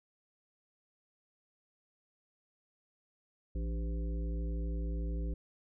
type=harmonic tone with a mistuned harmonic; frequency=56.5 Hz; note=A1; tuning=47 cents sharp; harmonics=1 / 3 / 5 / 7 / 9; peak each=-33 / -43 / -47 / -50 / -52 dBFS; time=3.55-5.34 s; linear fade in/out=5 ms; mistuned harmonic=5; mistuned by=+70 cents; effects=none